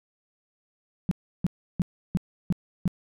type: tone bursts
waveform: sine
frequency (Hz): 178.6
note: F3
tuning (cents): +39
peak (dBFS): -19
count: 6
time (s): 1.09-2.878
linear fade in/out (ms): 0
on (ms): 23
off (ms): 330
effects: none